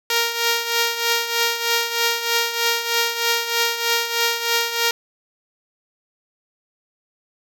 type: tone with tremolo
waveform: 5% pulse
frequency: 466.2 Hz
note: A#4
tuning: in tune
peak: -4 dBFS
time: 0.1-4.91 s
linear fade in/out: 2 ms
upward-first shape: triangle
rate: 3.2 Hz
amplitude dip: 70%
effects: none